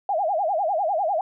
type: tone with vibrato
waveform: sine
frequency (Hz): 715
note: F5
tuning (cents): +41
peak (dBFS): -20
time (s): 0.09-1.21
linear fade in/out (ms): 2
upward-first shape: sine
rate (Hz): 10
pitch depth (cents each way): 260
effects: none